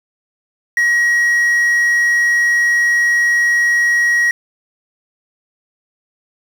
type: tone with quantisation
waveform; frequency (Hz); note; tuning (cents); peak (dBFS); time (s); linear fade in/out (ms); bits
triangle; 1900; A#6; +33; -9; 0.77-4.31; 2; 6
effects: none